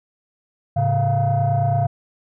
sine tone cluster, 108.1 / 137.2 / 695 Hz, A2 / C#3 / F5, -30 / -17 / -9 cents, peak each -19 dBFS, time 0.76-1.87 s, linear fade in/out 10 ms, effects tanh soft clip ceiling -11 dBFS

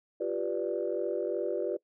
sine chord, G dominant seventh, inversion third, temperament equal, 349.2 / 392 / 493.9 / 587.3 Hz, F4 / G4 / B4 / D5, 0 / 0 / 0 / 0 cents, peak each -34 dBFS, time 0.2-1.77 s, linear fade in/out 10 ms, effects noise-tail reverb RT60 0.1 s tail -22 dB re dry + tanh soft clip ceiling -19 dBFS

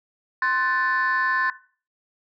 sine chord, F# diminished, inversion second, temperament equal with one note detuned, 1046.5 / 1499.8 / 1760 Hz, C6 / F#6 / A6, 0 / +23 / 0 cents, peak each -23 / -24 / -21 dBFS, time 0.42-1.5 s, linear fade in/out 2 ms, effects noise-tail reverb RT60 0.4 s tail -17 dB re dry + tanh soft clip ceiling -14 dBFS

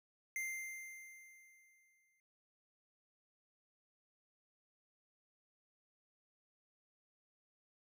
square tone with exponential decay, 2093 Hz, C7, in tune, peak -38 dBFS, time 0.36-2.2 s, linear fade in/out 1 ms, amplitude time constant 400 ms, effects none

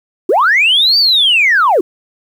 sine linear two-way sweep, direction up then down, 312 to 4699 to 312 Hz, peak -6 dBFS, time 0.29-1.81 s, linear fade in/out 5 ms, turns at 0.98 s, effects tanh soft clip ceiling -3 dBFS + 7-bit

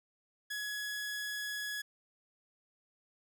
sawtooth tone, 1683 Hz, G#6, 23 cents sharp, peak -33 dBFS, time 0.5-1.82 s, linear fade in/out 10 ms, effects none

